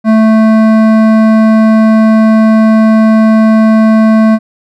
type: tone with hard clipping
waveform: triangle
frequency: 220 Hz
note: A3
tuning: in tune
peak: -5 dBFS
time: 0.04-4.39 s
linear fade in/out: 50 ms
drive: 17 dB
effects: none